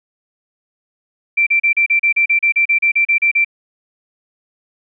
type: tone bursts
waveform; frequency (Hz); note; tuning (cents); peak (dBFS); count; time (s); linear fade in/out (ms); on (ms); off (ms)
sine; 2349; D7; 0; -10; 16; 1.37-3.447; 10; 97; 35
effects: none